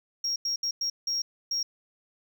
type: tone bursts at uneven times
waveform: sine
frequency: 5588 Hz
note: F8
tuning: in tune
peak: -24 dBFS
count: 6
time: 0.24-0.36 / 0.45-0.56 / 0.63-0.71 / 0.81-0.9 / 1.07-1.22 / 1.51-1.63 s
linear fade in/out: 5 ms
effects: tanh soft clip ceiling -24 dBFS + 10-bit